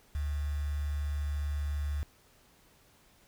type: tone with quantisation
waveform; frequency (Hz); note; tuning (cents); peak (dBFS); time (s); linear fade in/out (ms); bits
sine; 72.8; D2; -15; -30; 0.15-2.03; 0; 8
effects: pink hiss -63 dBFS RMS until 3.27 s